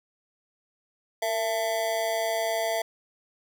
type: tone with amplitude modulation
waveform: square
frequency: 669 Hz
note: E5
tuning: 25 cents sharp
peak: -22 dBFS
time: 1.22-2.82 s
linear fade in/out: 5 ms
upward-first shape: sine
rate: 212 Hz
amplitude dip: 85%
effects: none